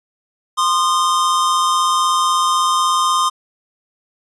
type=tone pair together; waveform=square; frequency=1046.5 / 1222.7 Hz; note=C6 / D#6; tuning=0 / -31 cents; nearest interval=minor third; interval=269 cents; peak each=-17 dBFS; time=0.57-3.3 s; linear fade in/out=20 ms; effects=resampled to 24000 Hz